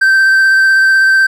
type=tone with vibrato; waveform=triangle; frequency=1558 Hz; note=G6; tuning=11 cents flat; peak=-4 dBFS; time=0.01-1.27 s; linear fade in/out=10 ms; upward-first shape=square; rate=16 Hz; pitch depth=9 cents each way; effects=none